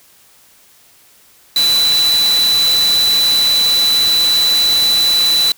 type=tone in noise; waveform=sine; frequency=3979 Hz; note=B7; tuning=12 cents sharp; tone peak=-10 dBFS; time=1.56-5.52 s; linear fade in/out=2 ms; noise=white; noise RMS=-21 dBFS; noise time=1.56-5.52 s; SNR=+8 dB; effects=white hiss -48 dBFS RMS until 5.57 s